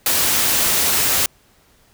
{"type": "noise", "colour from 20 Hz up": "white", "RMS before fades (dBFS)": -17, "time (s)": [0.06, 1.26], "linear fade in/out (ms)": 2, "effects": ["pink hiss -55 dBFS RMS until 1.93 s"]}